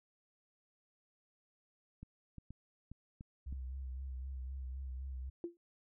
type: clicks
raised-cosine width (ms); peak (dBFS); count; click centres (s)
5; -36; 6; 2.03 / 2.383 / 2.506 / 2.916 / 3.209 / 3.526
type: tone with vibrato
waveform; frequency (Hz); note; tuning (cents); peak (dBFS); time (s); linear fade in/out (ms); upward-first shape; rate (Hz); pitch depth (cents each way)
sine; 65.41; C2; 0; -40; 3.46-5.3; 10; sine; 3.9; 50
type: tone with exponential decay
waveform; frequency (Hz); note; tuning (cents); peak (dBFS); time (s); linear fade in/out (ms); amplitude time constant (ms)
sine; 343.3; F4; -30; -34; 5.44-5.57; 1; 27
effects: none